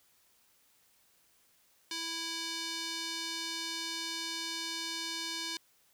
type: tone with band-pass filter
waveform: square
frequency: 330 Hz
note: E4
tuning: 2 cents sharp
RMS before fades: -38 dBFS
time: 1.91-5.57 s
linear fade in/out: 2 ms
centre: 4500 Hz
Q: 1.6
effects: white hiss -68 dBFS RMS until 5.93 s